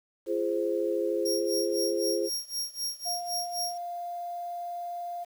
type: chord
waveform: sine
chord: F minor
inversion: none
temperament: equal with one note detuned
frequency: 341.8 / 415.3 / 523.3 Hz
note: F4 / Ab4 / C5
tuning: -37 / 0 / 0 cents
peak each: -30 dBFS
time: 0.26-2.3 s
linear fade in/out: 50 ms
type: tone with tremolo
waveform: sawtooth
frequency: 5588 Hz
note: F8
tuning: in tune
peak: -26 dBFS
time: 1.25-3.78 s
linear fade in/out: 10 ms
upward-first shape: sine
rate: 3.9 Hz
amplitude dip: 90%
type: tone with vibrato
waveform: sine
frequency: 698.5 Hz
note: F5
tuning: in tune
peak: -33 dBFS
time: 3.05-5.25 s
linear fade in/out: 20 ms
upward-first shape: triangle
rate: 20 Hz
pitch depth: 9 cents each way
effects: 9-bit